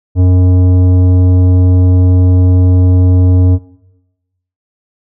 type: tone with tanh clipping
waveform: sine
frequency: 91.1 Hz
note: F#2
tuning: 26 cents flat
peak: -6 dBFS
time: 0.15-3.59 s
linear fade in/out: 50 ms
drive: 12 dB
effects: noise-tail reverb RT60 1.0 s tail -19 dB re dry